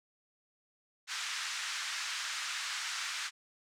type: band-pass noise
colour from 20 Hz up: pink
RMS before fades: -38 dBFS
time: 1.07-3.31 s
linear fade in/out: 50 ms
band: 1300 to 7400 Hz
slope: 24 dB/octave
effects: none

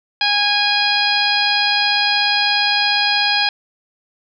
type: harmonic tone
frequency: 823 Hz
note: G#5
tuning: 16 cents flat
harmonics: 1 / 2 / 3 / 4 / 5 / 6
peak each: -21 / -21 / -21 / -21 / -21 / -21 dBFS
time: 0.21-3.49 s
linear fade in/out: 2 ms
effects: none

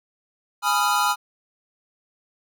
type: chord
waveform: square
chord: F half-diminished seventh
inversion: first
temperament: equal with one note detuned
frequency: 830.6 / 987.8 / 1244.5 / 1380.1 Hz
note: Ab5 / Cb6 / Eb6 / F6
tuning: 0 / 0 / 0 / -21 cents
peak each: -25 dBFS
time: 0.62-1.16 s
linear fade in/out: 50 ms
effects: none

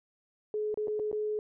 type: tone with dropouts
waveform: sine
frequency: 424.9 Hz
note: G#4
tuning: 40 cents sharp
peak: -29 dBFS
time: 0.54-1.39 s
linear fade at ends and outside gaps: 1 ms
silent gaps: 0.743-0.774 / 0.873-0.881 / 0.993-0.997 / 1.115-1.128 s
effects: none

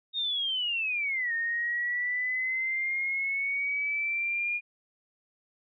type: linear two-way sweep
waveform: sine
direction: down then up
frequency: 3729 to 1833 to 2431 Hz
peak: -27 dBFS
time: 0.13-4.61 s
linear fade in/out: 50 ms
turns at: 1.33 s
effects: none

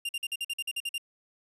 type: tone bursts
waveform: 45% pulse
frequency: 2794 Hz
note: F7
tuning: in tune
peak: -30 dBFS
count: 11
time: 0.05-0.981 s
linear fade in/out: 5 ms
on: 41 ms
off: 48 ms
effects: resampled to 32000 Hz

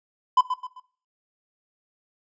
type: tone with echo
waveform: triangle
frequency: 1012 Hz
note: B5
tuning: 42 cents sharp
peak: -12 dBFS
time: 0.37-0.41 s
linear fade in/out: 5 ms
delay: 130 ms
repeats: 3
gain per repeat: -9 dB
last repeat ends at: 0.8 s
effects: noise-tail reverb RT60 0.4 s tail -17 dB re dry + resampled to 16000 Hz

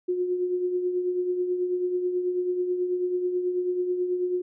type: tone with tremolo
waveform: sine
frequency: 360.5 Hz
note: F#4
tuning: 45 cents flat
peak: -21 dBFS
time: 0.08-4.42 s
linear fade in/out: 10 ms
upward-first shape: triangle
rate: 9.2 Hz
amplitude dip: 55%
effects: none

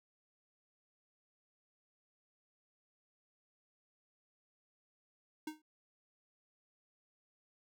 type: tone with exponential decay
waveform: square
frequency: 309 Hz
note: D#4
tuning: 12 cents flat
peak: -37 dBFS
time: 5.47-5.62 s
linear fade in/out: 5 ms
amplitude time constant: 31 ms
effects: none

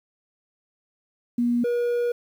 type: tone pair in turn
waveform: sine / triangle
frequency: 240 / 480 Hz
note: B3 / B4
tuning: -49 / -49 cents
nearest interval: octave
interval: 1200 cents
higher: second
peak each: -19 dBFS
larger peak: neither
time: 1.38-1.64 / 1.64-2.12 s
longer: second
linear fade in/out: 5 ms
effects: 9-bit

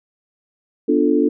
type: chord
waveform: sine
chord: B half-diminished seventh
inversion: none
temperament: equal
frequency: 246.9 / 293.7 / 349.2 / 440 Hz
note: B3 / D4 / F4 / A4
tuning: 0 / 0 / 0 / 0 cents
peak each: -20 / -16 / -20 / -19 dBFS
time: 0.88-1.29 s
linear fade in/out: 10 ms
effects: none

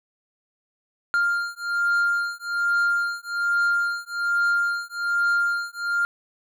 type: beating tone pair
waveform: triangle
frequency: 1399 / 1400.2 Hz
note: F6 / F6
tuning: +3 / +4 cents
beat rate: 1.2 Hz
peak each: -22 dBFS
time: 1.14-6.05 s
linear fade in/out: 0 ms
effects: none

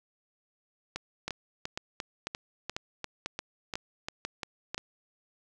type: two click trains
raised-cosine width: 0.2 ms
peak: -16 / -17 dBFS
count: 8 / 12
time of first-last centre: 1.28-4.745 / 0.96-4.779 s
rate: 2.02 / 2.88 Hz
effects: none

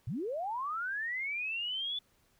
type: linear sweep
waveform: sine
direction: up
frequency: 92.5 to 3487 Hz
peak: -33 dBFS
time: 0.07-1.99 s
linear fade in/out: 5 ms
effects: pink hiss -70 dBFS RMS until 2.39 s

